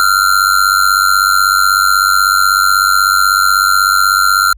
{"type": "tone with amplitude modulation", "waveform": "square", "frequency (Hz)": 1381, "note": "F6", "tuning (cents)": -20, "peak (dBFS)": -5, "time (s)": [0, 4.53], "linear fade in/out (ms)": 0, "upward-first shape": "sine", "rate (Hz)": 96.2, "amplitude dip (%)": 85, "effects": ["added 50 Hz sine -35 dBFS peak until 4.57 s"]}